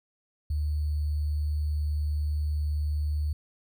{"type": "tone with sample-and-hold", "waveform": "sine", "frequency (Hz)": 74.9, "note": "D2", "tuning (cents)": 35, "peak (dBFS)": -25, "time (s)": [0.5, 3.33], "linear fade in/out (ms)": 5, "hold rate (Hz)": 4410, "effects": []}